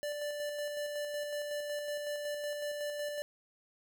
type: tone with tremolo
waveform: square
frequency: 587.3 Hz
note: D5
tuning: in tune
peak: -35 dBFS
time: 0.03-3.22 s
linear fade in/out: 0 ms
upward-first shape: square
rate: 5.4 Hz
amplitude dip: 30%
effects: none